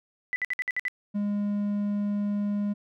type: tone bursts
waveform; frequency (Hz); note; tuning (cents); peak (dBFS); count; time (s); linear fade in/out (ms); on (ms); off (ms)
sine; 1993; B6; +15; -25; 7; 0.33-0.882; 0; 30; 57
type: tone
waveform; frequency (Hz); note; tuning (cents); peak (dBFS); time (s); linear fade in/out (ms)
triangle; 204.9; G#3; -23; -23; 1.14-2.74; 20
effects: none